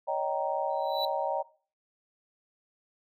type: chord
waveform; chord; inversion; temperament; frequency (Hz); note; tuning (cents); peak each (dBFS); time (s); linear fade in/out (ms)
sine; Eb dominant seventh; third; just; 560 / 622.3 / 777.8 / 933.4; Db5 / Eb5 / G5 / Bb5; +18 / 0 / -14 / +2; -33; 0.07-1.43; 20
type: tone with exponential growth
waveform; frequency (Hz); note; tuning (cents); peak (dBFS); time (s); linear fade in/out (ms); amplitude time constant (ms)
triangle; 3951; B7; 0; -26; 0.7-1.05; 2; 75
effects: noise-tail reverb RT60 0.4 s tail -19 dB re dry